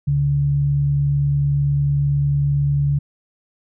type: tone pair together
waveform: sine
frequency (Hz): 71.14 / 142.2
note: C#2 / C#3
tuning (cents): +45 / +45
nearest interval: octave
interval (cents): 1200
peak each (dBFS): -27 / -15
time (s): 0.07-2.99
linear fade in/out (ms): 10
effects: none